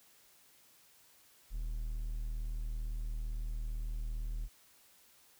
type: tone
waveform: triangle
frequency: 38.89 Hz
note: D#1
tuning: in tune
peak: -33 dBFS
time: 1.5-4.49 s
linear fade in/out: 50 ms
effects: white hiss -64 dBFS RMS until 5.39 s